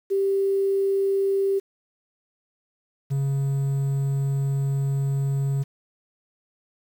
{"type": "tone pair in turn", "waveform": ["sine", "triangle"], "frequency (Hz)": [392, 137.95], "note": ["G4", "C#3"], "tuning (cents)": [0, -8], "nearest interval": "octave + tritone", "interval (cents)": 1808, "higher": "first", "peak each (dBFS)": -19, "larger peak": "neither", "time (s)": [[0.1, 1.6], [3.1, 5.64]], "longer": "second", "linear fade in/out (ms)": 20, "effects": ["8-bit"]}